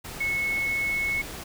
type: tone in noise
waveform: sine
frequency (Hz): 2195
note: C#7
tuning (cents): -18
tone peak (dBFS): -24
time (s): 0.2-1.22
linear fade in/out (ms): 10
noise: pink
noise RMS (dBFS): -38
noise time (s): 0.04-1.44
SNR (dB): +11
effects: none